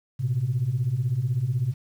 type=beating tone pair; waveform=sine; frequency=113.5 / 129.5 Hz; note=A#2 / C3; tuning=-46 / -17 cents; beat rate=16 Hz; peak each=-26 / -23 dBFS; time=0.19-1.74 s; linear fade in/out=20 ms; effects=tanh soft clip ceiling -16 dBFS + 9-bit